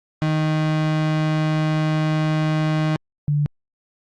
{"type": "tone pair in turn", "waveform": ["35% pulse", "sine"], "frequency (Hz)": [155.56, 146.76], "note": ["D#3", "D3"], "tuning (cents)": [0, -1], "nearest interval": "minor second", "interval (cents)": 101, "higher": "first", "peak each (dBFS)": -16, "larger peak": "neither", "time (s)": [[0.22, 2.96], [3.28, 3.46]], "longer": "first", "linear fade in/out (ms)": 0, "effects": ["low-pass 4000 Hz 12 dB/octave", "Opus 48 kbps"]}